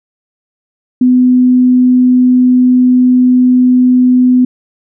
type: tone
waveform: sine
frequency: 251.3 Hz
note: B3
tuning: 30 cents sharp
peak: -4 dBFS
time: 1.01-4.45 s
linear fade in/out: 5 ms
effects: none